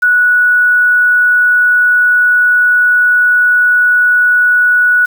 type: tone with quantisation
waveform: sine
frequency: 1470 Hz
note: F#6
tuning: 12 cents flat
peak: -6 dBFS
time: 0.02-5.06 s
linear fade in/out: 10 ms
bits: 5
effects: none